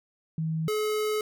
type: tone pair in turn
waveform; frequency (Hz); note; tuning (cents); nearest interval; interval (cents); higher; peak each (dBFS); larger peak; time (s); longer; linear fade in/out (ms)
sine / square; 160 / 427.1; D#3 / G#4; +49 / +48; octave + perfect fourth; 1699; second; -26; neither; 0.38-0.68 / 0.68-1.21; second; 2
effects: none